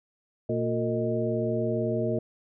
sine tone cluster, 118.8 / 230.4 / 356.8 / 454.6 / 621 Hz, A#2 / A#3 / F4 / A#4 / D#5, +33 / -20 / +37 / -43 / -3 cents, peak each -31 dBFS, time 0.49-2.19 s, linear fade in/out 5 ms, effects none

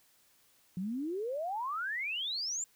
sine exponential sweep, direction up, 174.2 to 7459 Hz, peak -33 dBFS, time 0.77-2.64 s, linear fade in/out 2 ms, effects white hiss -67 dBFS RMS until 2.75 s

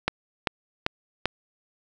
click train, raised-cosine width 0.3 ms, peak -6 dBFS, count 4, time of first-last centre 0.08-1.256 s, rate 2.55 Hz, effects none

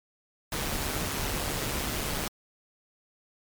pink noise with amplitude modulation, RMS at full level -29 dBFS, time 0.52-2.28 s, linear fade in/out 2 ms, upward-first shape sine, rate 145 Hz, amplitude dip 45%, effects MP3 96 kbps

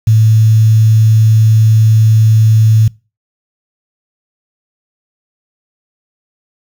sine tone with quantisation, 110 Hz, A2, in tune, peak -4 dBFS, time 0.07-2.88 s, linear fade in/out 5 ms, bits 5, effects noise-tail reverb RT60 0.3 s tail -24 dB re dry

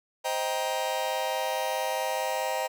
45% pulse chord, C minor seventh, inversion none, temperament just, 523.3 / 627.9 / 784.9 / 941.9 Hz, C5 / Eb5 / G5 / Bb5, 0 / +16 / +2 / +18 cents, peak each -33 dBFS, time 0.24-2.68 s, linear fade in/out 20 ms, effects none

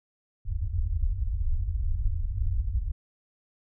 pink low-pass noise, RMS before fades -27 dBFS, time 0.45-2.92 s, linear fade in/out 10 ms, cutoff 100 Hz, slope 96 dB/octave, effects none

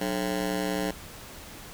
20% pulse ring-modulated tone, 242.5 Hz, B3, 31 cents flat, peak -19 dBFS, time 0.01-0.91 s, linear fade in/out 5 ms, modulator 55.5 Hz, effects pink hiss -44 dBFS RMS until 1.73 s

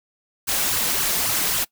white noise with flanger, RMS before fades -22 dBFS, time 0.47-1.65 s, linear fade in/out 20 ms, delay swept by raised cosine 0.65 to 6.15 ms, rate 3.7 Hz, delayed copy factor +0.9, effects noise-tail reverb RT60 0.1 s tail -22 dB re dry

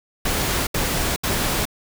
pink noise bursts, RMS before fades -22 dBFS, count 3, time 0.25-1.654 s, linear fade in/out 5 ms, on 420 ms, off 72 ms, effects none

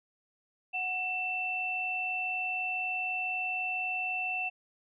sine tone pair together, 740 / 2674 Hz, F#5 / E7, 0 / +24 cents, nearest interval octave + minor seventh, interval 2224 cents, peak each -37 / -31 dBFS, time 0.73-4.5 s, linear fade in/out 20 ms, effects none

